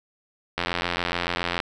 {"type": "click train", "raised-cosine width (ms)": 0.3, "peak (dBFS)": -8, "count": 90, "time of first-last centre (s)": [0.58, 1.602], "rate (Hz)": 87.1, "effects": []}